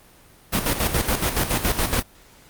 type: noise with tremolo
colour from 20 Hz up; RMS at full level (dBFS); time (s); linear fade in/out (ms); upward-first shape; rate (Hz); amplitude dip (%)
pink; -20; 0.52-2.03; 20; square; 7.1; 60
effects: pink hiss -51 dBFS RMS until 2.49 s + Opus 32 kbps